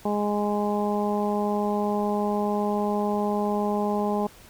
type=harmonic tone; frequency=207 Hz; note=G#3; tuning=5 cents flat; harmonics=1 / 2 / 3 / 4 / 5; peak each=-26 / -28 / -31 / -29 / -35 dBFS; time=0.05-4.27 s; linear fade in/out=5 ms; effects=pink hiss -50 dBFS RMS until 4.49 s